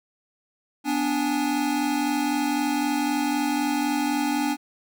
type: tone cluster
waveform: square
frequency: 248.4 / 292.3 / 825 Hz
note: B3 / D4 / G#5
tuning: +10 / -8 / -12 cents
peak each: -29 / -25 / -30 dBFS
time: 0.84-4.57 s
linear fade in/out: 50 ms
effects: none